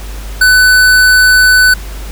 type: tone with hard clipping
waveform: sine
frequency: 1500 Hz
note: F#6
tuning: 23 cents sharp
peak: -5 dBFS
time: 0.41-1.74 s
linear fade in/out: 5 ms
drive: 18 dB
effects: added 50 Hz sine -21 dBFS peak until 2.11 s + pink hiss -31 dBFS RMS until 2.11 s